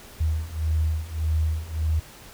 sine beating tone pair, 77.78 / 79.48 Hz, D#2 / D#2, 0 / +37 cents, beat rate 1.7 Hz, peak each -26 / -24 dBFS, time 0.2-2 s, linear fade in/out 10 ms, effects pink hiss -46 dBFS RMS until 2.33 s

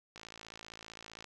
click train, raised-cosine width 0.2 ms, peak -30 dBFS, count 61, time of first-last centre 0.16-1.243 s, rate 55.4 Hz, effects none

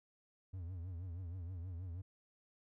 triangle tone with vibrato, 88.6 Hz, F2, 25 cents sharp, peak -40 dBFS, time 0.53-2.02 s, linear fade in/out 10 ms, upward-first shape triangle, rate 6.3 Hz, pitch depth 150 cents each way, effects none

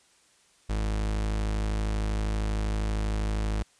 40% pulse tone, 52.7 Hz, G#1, 26 cents sharp, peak -25 dBFS, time 0.69-3.63 s, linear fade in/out 10 ms, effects white hiss -62 dBFS RMS until 3.79 s + resampled to 22050 Hz

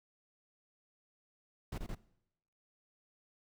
brown noise bursts, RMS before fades -40 dBFS, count 3, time 1.72-1.949 s, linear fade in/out 5 ms, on 61 ms, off 23 ms, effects noise-tail reverb RT60 0.8 s tail -20 dB re dry

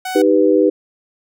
sawtooth tone, 746 Hz, F#5, 14 cents sharp, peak -18 dBFS, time 0.05-0.22 s, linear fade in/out 5 ms
sine chord, Eb augmented, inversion none, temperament equal, 311.1 / 392 / 493.9 Hz, Eb4 / G4 / B4, 0 / 0 / 0 cents, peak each -14 dBFS, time 0.15-0.7 s, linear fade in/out 10 ms
effects none

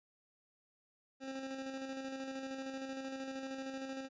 25% pulse tone with tremolo, 267.1 Hz, C4, 36 cents sharp, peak -36 dBFS, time 1.2-4.09 s, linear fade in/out 50 ms, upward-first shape square, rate 13 Hz, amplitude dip 35%, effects resampled to 16000 Hz

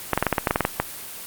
clicks, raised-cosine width 0.5 ms, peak -3 dBFS, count 12, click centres 0.133 / 0.176 / 0.226 / 0.267 / 0.327 / 0.382 / 0.472 / 0.509 / 0.559 / 0.607 / 0.651 / 0.8 s, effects white hiss -36 dBFS RMS until 1.26 s + Opus 24 kbps

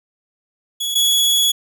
sawtooth tone pair in turn, 3371 / 3371 Hz, G#7 / G#7, +25 / +25 cents, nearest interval unison, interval 0 cents, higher neither, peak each -17 / -10 dBFS, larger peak second, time 0.8-0.95 / 0.95-1.52 s, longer second, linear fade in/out 10 ms, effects none

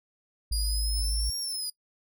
sine tone, 53.7 Hz, A1, 41 cents flat, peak -26 dBFS, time 0.51-1.3 s, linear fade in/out 5 ms
25% pulse exponential two-way sweep, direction up then down, 4836 to 5588 to 4878 Hz, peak -26 dBFS, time 0.52-1.7 s, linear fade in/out 5 ms, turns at 1.39 s
effects noise-tail reverb RT60 0.1 s tail -23 dB re dry

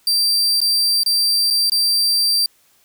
40% pulse tone with dropouts, 4699 Hz, D8, in tune, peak -13 dBFS, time 0.07-2.46 s, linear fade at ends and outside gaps 2 ms, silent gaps 0.604-0.615 / 1.034-1.061 / 1.503-1.507 / 1.698-1.719 s, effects white hiss -57 dBFS RMS until 2.84 s

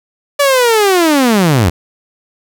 sawtooth linear sweep, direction down, 580 to 77.78 Hz, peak -4 dBFS, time 0.39-1.7 s, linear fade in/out 10 ms, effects none

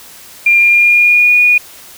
sine tone with pitch glide, 2396 to 2452 Hz, D7 to D#7, +34 to -26 cents, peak -5 dBFS, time 0.46-1.58 s, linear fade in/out 5 ms, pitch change +40 cents, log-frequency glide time 0.59-1.36 s, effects white hiss -36 dBFS RMS until 1.97 s

